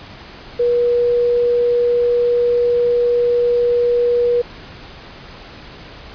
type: tone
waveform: sine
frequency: 481.7 Hz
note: B4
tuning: 43 cents flat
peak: -12 dBFS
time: 0.59-4.42 s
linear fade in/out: 10 ms
effects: pink hiss -37 dBFS RMS until 6.14 s + resampled to 11025 Hz